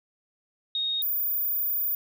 sine tone pair in turn, 3729 / 14864 Hz, A#7 / A#9, 0 / -6 cents, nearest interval 2 octaves, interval 2394 cents, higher second, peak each -25 / -24 dBFS, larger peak second, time 0.75-1.02 / 1.02-1.95 s, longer second, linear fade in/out 2 ms, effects none

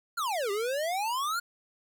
square exponential two-way sweep, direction down then up, 1458 to 389.1 to 1458 Hz, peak -29 dBFS, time 0.17-1.4 s, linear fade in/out 10 ms, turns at 0.51 s, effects 10-bit

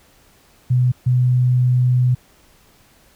sine tone bursts at uneven times, 125.3 Hz, B2, 25 cents sharp, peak -12 dBFS, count 2, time 0.7-0.92 / 1.06-2.15 s, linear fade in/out 10 ms, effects pink hiss -53 dBFS RMS until 3.15 s

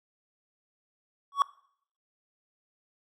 triangle tone with exponential growth, 1121 Hz, C#6, 19 cents sharp, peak -13 dBFS, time 1.32-1.42 s, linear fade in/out 1 ms, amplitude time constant 20 ms, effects noise-tail reverb RT60 0.6 s tail -21 dB re dry

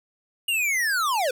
square linear sweep, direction down, 2872 to 475.6 Hz, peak -22 dBFS, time 0.48-1.31 s, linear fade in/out 5 ms, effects none

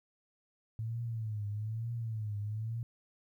sine tone with vibrato, 110 Hz, A2, in tune, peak -34 dBFS, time 0.79-2.83 s, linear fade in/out 0 ms, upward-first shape triangle, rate 1.1 Hz, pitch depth 130 cents each way, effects 12-bit

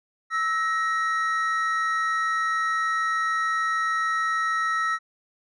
triangle tone pair together, 1310.7 / 1884 Hz, E6 / A#6, -10 / +18 cents, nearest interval tritone, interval 628 cents, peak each -22 / -25 dBFS, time 0.3-4.99 s, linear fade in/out 50 ms, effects resampled to 22050 Hz

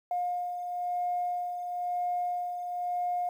sine beating tone pair, 712 / 713 Hz, F5 / F5, +33 / +36 cents, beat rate 1 Hz, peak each -29 / -38 dBFS, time 0.11-3.29 s, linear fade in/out 2 ms, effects tanh soft clip ceiling -22 dBFS + 10-bit

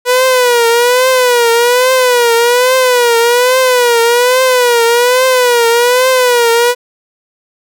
sawtooth tone with vibrato, 490 Hz, B4, 14 cents flat, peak -3 dBFS, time 0.05-6.75 s, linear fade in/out 50 ms, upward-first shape triangle, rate 1.2 Hz, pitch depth 110 cents each way, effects none

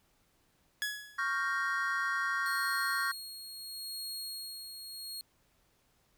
sawtooth tone with exponential decay, 1685 Hz, G#6, 25 cents sharp, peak -26 dBFS, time 0.82-1.33 s, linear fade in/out 0 ms, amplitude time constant 110 ms
triangle chord, G half-diminished seventh, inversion second, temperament equal, 1108.7 / 1396.9 / 1568 / 1864.7 Hz, Db6 / F6 / G6 / Bb6, 0 / 0 / 0 / 0 cents, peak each -34 dBFS, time 1.18-3.12 s, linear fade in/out 10 ms
sawtooth tone with tremolo, 4294 Hz, C8, 44 cents sharp, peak -35 dBFS, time 2.46-5.21 s, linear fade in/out 0 ms, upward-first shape sine, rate 0.76 Hz, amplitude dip 50%
effects pink hiss -71 dBFS RMS until 6.17 s

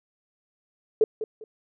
sine tone with echo, 435.9 Hz, A4, 16 cents flat, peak -14 dBFS, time 1.01-1.04 s, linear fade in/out 2 ms, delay 200 ms, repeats 2, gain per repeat -12 dB, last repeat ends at 1.44 s, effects none

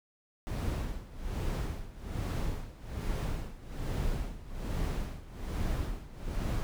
brown noise with tremolo, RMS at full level -31 dBFS, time 0.47-6.63 s, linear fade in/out 0 ms, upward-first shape sine, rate 1.2 Hz, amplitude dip 85%, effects none

